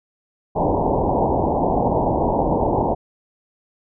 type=low-pass noise; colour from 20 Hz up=white; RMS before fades=-19 dBFS; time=0.55-2.95 s; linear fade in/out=20 ms; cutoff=950 Hz; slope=96 dB/octave; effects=none